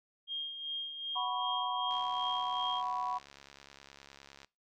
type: tone with tremolo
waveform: sine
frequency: 3226 Hz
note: G7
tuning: 49 cents sharp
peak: -34 dBFS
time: 0.27-2.83 s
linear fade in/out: 50 ms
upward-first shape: sine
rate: 2.6 Hz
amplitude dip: 55%
type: chord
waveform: sine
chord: F# suspended fourth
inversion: none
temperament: just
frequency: 740 / 986.7 / 1110 Hz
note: F#5 / B5 / C#6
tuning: 0 / -2 / +2 cents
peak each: -38 / -35 / -38 dBFS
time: 1.15-3.19 s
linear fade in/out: 20 ms
type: click train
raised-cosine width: 0.2 ms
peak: -34 dBFS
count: 178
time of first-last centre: 1.91-4.446 s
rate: 69.8 Hz
effects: noise-tail reverb RT60 0.3 s tail -24 dB re dry